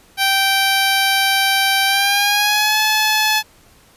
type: tone with pitch glide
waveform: 10% pulse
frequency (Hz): 780 to 860.5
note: G5 to A5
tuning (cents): -9 to -39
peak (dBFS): -5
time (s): 0.17-3.43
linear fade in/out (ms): 50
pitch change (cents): +170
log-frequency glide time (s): 1.86-2.79
effects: pink hiss -50 dBFS RMS until 3.96 s + resampled to 32000 Hz